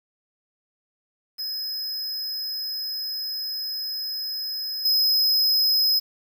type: tone with level steps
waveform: square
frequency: 5090 Hz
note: D#8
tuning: 39 cents sharp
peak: -28 / -18 dBFS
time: 1.38-6 s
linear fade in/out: 20 ms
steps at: 4.85 s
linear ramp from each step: 5 ms
effects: 8-bit